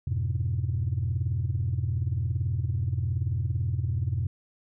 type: chord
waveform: sine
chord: F diminished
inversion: none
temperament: just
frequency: 87.31 / 104.77 / 125.72 Hz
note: F2 / Ab2 / Cb3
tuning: 0 / +16 / +31 cents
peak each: -28 / -29 / -28 dBFS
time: 0.07-4.27 s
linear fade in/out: 5 ms
effects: tanh soft clip ceiling -19 dBFS